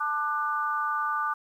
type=chord; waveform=sine; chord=D major; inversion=second; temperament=equal with one note detuned; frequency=880 / 1191.7 / 1480 Hz; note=A5 / D6 / F#6; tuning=0 / +25 / 0 cents; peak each=-33 / -27 / -32 dBFS; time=0-1.34 s; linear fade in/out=10 ms; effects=10-bit